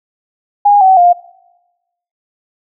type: tone with pitch steps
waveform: sine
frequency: 818 / 758.8 / 703.9 Hz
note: G#5 / F#5 / F5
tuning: -26 / +43 / +13 cents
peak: -4 dBFS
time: 0.65-1.13 s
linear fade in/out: 10 ms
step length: 160 ms
effects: noise-tail reverb RT60 1.0 s tail -22 dB re dry